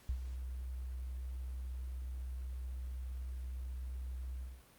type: tone with ADSR envelope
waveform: sine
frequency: 63.4 Hz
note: B1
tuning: 46 cents sharp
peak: -31 dBFS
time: 0.09-4.63 s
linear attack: 3 ms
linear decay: 78 ms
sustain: -8 dB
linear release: 230 ms
effects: pink hiss -63 dBFS RMS until 4.78 s + Opus 48 kbps